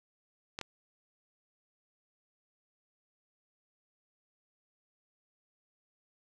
clicks, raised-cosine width 0.2 ms, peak -20 dBFS, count 2, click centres 0.589 / 0.613 s, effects none

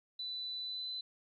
sine tone with pitch glide, 3986 to 4023 Hz, B7 to B7, +15 to +31 cents, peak -38 dBFS, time 0.19-1.01 s, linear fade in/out 5 ms, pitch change +16 cents, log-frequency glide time 0.62-0.9 s, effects 13-bit

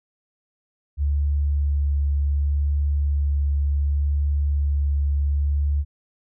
sine tone with vibrato, 71.7 Hz, D2, 41 cents flat, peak -18 dBFS, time 0.97-5.85 s, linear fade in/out 50 ms, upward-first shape sine, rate 0.68 Hz, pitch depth 11 cents each way, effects none

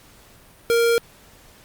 square tone, 466.3 Hz, A#4, 1 cent sharp, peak -16 dBFS, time 0.7-0.98 s, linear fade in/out 0 ms, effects pink hiss -50 dBFS RMS until 1.64 s + Opus 48 kbps

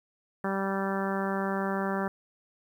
harmonic tone, 194.6 Hz, G3, 12 cents flat, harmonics 1 / 2 / 3 / 4 / 5 / 6 / 7 / 8 / 9, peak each -31 / -34 / -36 / -37 / -38 / -39 / -39 / -40 / -41 dBFS, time 0.44-2.08 s, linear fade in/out 2 ms, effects 10-bit

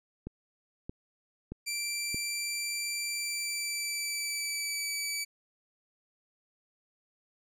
click train, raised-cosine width 3 ms, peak -25 dBFS, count 4, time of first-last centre 0.27-2.145 s, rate 1.6 Hz
15% pulse tone with pitch glide, 2349 to 2299 Hz, D7 to D7, 0 to -37 cents, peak -25 dBFS, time 1.66-5.25 s, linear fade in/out 20 ms, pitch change -37 cents, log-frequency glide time 3.09-4.9 s
effects none

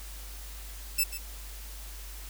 5% pulse tone with echo, 2637 Hz, E7, in tune, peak -14 dBFS, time 0.98-1.04 s, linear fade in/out 10 ms, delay 140 ms, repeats 1, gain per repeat -12 dB, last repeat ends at 1.18 s, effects added 50 Hz sine -41 dBFS peak until 2.29 s + white hiss -47 dBFS RMS until 2.29 s

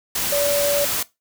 sine tone in noise, 575 Hz, D5, 37 cents flat, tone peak -18 dBFS, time 0.32-0.85 s, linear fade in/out 5 ms, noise white, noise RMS -23 dBFS, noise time 0.15-1.03 s, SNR +2 dB, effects noise-tail reverb RT60 0.2 s tail -19 dB re dry

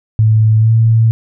sine tone with pitch glide, 109.5 to 112.97 Hz, A2 to A2, -8 to +46 cents, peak -6 dBFS, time 0.19-1.11 s, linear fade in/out 0 ms, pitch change +54 cents, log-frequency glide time 0.59-0.71 s, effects none

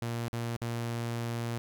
sawtooth tone with dropouts, 117.4 Hz, A#2, 13 cents sharp, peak -28 dBFS, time 0.02-1.58 s, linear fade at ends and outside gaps 0 ms, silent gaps 0.282-0.331 / 0.566-0.616 s, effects none

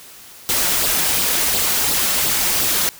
white noise with flanger, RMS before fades -18 dBFS, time 0.49-2.89 s, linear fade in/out 0 ms, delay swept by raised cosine 0.22 to 5.62 ms, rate 2.8 Hz, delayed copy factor +0.55, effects white hiss -41 dBFS RMS until 2.99 s

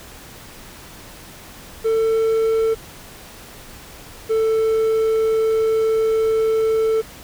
triangle tone pair in turn, 446.8 / 443.2 Hz, A4 / A4, +27 / +13 cents, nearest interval unison, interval 14 cents, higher first, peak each -13 dBFS, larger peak neither, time 1.84-2.75 / 4.29-7.02 s, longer second, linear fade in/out 20 ms, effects pink hiss -40 dBFS RMS until 7.23 s

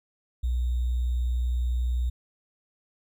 sine tone with sample-and-hold, 61.1 Hz, B1, 18 cents flat, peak -23 dBFS, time 0.43-2.1 s, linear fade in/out 10 ms, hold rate 3675 Hz, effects none

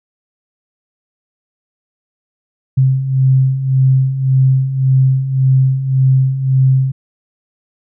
sine beating tone pair, 130.81 / 132.61 Hz, C3 / C3, 0 / +24 cents, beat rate 1.8 Hz, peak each -16 / -10 dBFS, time 2.77-6.92 s, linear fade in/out 10 ms, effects none

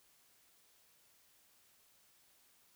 silence, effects white hiss -69 dBFS RMS until 2.75 s

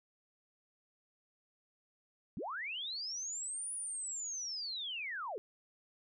sine linear two-way sweep, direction up then down, 135.5 to 9850 to 363.9 Hz, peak -38 dBFS, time 2.37-5.38 s, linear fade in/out 0 ms, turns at 3.73 s, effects none

